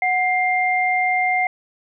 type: tone pair together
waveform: sine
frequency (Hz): 737.8 / 2100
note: F#5 / C7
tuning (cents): -5 / +6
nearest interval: octave + tritone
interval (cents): 1811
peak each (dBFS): -19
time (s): 0.02-1.47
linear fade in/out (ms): 2
effects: none